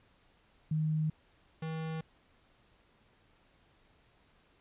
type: tone pair in turn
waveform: sine / square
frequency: 155.56 / 159.93 Hz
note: D#3 / D#3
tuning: 0 / +48 cents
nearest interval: unison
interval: 48 cents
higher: second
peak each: -28 / -36 dBFS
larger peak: first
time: 0.71-1.1 / 1.62-2.01 s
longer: neither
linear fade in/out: 5 ms
effects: pink hiss -67 dBFS RMS until 4.6 s + resampled to 8000 Hz